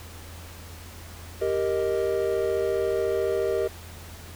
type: chord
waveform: triangle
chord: Eb major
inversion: first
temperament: equal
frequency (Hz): 392 / 466.2 / 622.3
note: G4 / Bb4 / Eb5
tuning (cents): 0 / 0 / 0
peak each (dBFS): -24 / -25 / -27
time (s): 1.41-3.68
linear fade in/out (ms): 10
effects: added 84 Hz sine -42 dBFS peak until 4.35 s + pink hiss -45 dBFS RMS until 4.35 s